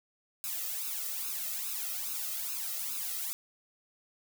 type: noise with flanger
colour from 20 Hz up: blue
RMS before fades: -36 dBFS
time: 0.44-3.33 s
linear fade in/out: 0 ms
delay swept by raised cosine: 0.76 to 1.58 ms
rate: 2.4 Hz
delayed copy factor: +0.95
effects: none